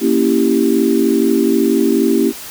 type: chord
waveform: sine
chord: A# diminished seventh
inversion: none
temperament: equal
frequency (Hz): 233.1 / 277.2 / 329.6 / 392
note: A#3 / C#4 / E4 / G4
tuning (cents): 0 / 0 / 0 / 0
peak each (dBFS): -16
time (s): 0-2.33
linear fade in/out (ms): 50
effects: white hiss -31 dBFS RMS until 2.5 s